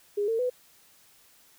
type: tone with pitch steps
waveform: sine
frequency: 410.1 / 452.4 / 499.1 Hz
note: G#4 / A4 / B4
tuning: -22 / +48 / +18 cents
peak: -24 dBFS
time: 0.17-0.5 s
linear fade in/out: 10 ms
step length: 110 ms
effects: white hiss -59 dBFS RMS until 1.58 s